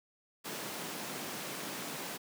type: high-pass noise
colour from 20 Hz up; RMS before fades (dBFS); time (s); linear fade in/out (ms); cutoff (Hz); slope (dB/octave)
pink; -41; 0.44-2.18; 20; 170; 24
effects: none